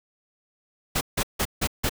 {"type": "noise bursts", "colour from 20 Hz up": "pink", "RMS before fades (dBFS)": -24, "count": 5, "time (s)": [0.95, 1.895], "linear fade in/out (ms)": 10, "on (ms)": 61, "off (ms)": 160, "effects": []}